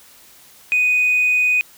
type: tone with hard clipping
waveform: triangle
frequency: 2489 Hz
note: D#7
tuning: in tune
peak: -13 dBFS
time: 0.72-1.61 s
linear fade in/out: 0 ms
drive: 2 dB
effects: white hiss -47 dBFS RMS until 1.77 s